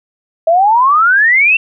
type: exponential sweep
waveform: sine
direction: up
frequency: 638 to 2740 Hz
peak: -6 dBFS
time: 0.47-1.57 s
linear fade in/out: 5 ms
effects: none